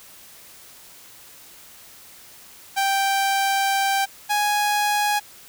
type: tone pair in turn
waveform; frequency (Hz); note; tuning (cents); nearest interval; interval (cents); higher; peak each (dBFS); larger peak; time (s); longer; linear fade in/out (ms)
sawtooth; 784 / 830.6; G5 / G#5; 0 / 0; minor second; 100; second; -15; neither; 2.76-4.06 / 4.29-5.2; first; 20
effects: white hiss -46 dBFS RMS until 5.48 s